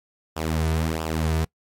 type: tone with flanger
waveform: sawtooth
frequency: 80 Hz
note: D#2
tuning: 49 cents sharp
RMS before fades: -24 dBFS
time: 0.36-1.45 s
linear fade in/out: 10 ms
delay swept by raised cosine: 0.47 to 3.77 ms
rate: 1.5 Hz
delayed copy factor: -0.7
effects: noise-tail reverb RT60 0.1 s tail -24 dB re dry + MP3 64 kbps